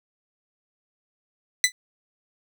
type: tone with exponential decay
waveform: 15% pulse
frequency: 2000 Hz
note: B6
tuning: 21 cents sharp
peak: -5 dBFS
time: 1.64-1.72 s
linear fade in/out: 1 ms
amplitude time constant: 17 ms
effects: none